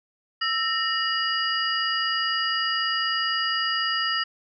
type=tone cluster; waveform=sine; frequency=1325 / 1840 / 2899 / 4841 Hz; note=E6 / A#6 / F#7 / D#8; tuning=+9 / -23 / -36 / -48 cents; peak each=-28 dBFS; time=0.41-4.24 s; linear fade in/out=10 ms; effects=none